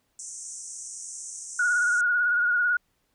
pink band-pass noise, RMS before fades -39 dBFS, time 0.19-2.01 s, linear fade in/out 2 ms, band 5800 to 9100 Hz, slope 96 dB/octave
sine tone with vibrato, 1444 Hz, F#6, 43 cents flat, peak -20 dBFS, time 1.59-2.77 s, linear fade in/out 5 ms, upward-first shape sine, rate 18 Hz, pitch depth 42 cents each way
effects pink hiss -72 dBFS RMS until 3.14 s

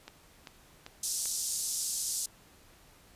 click train, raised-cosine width 0.2 ms, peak -26 dBFS, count 4, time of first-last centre 0.08-1.256 s, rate 2.55 Hz
white band-pass noise, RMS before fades -34 dBFS, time 1.03-2.26 s, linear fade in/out 5 ms, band 5100 to 9800 Hz, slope 24 dB/octave
effects pink hiss -59 dBFS RMS until 3.15 s + resampled to 32000 Hz

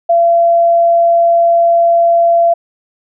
sine tone, 680 Hz, F5, 46 cents flat, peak -6 dBFS, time 0.09-2.54 s, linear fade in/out 10 ms, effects none

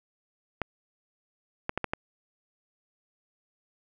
clicks, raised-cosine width 0.5 ms, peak -13 dBFS, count 5, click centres 0.617 / 1.694 / 1.776 / 1.843 / 1.935 s, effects none

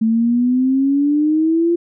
sine exponential sweep, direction up, 220 to 345.7 Hz, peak -12 dBFS, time 0.01-1.76 s, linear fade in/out 10 ms, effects none

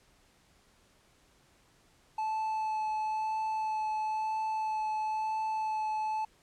triangle tone with vibrato, 869 Hz, A5, 22 cents flat, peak -28 dBFS, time 2.18-6.25 s, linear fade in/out 5 ms, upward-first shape sine, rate 1 Hz, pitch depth 11 cents each way, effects pink hiss -65 dBFS RMS until 6.42 s + low-pass 10000 Hz 12 dB/octave

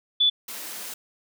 sine tone, 3467 Hz, A7, 26 cents flat, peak -16 dBFS, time 0.2-0.3 s, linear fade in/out 10 ms
white high-pass noise, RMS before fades -36 dBFS, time 0.48-0.94 s, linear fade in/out 5 ms, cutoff 190 Hz, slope 24 dB/octave
effects none

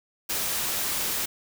white noise, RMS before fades -28 dBFS, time 0.29-1.26 s, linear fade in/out 10 ms, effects none

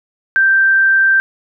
sine tone, 1568 Hz, G6, in tune, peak -8 dBFS, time 0.36-1.2 s, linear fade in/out 0 ms, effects none

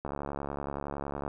click train, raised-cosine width 1 ms, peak -21 dBFS, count 88, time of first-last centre 0.05-1.279 s, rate 70.8 Hz, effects none

